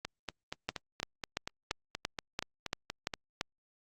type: two click trains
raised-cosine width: 0.2 ms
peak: -14 / -19 dBFS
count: 9 / 14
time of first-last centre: 0.69-3.411 / 0.05-3.138 s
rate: 2.94 / 4.21 Hz
effects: Opus 48 kbps